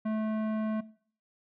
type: tone with tanh clipping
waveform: sine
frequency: 217.3 Hz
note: A3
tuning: 21 cents flat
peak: -30 dBFS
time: 0.05-0.81 s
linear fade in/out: 10 ms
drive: 15 dB
effects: noise-tail reverb RT60 0.5 s tail -19 dB re dry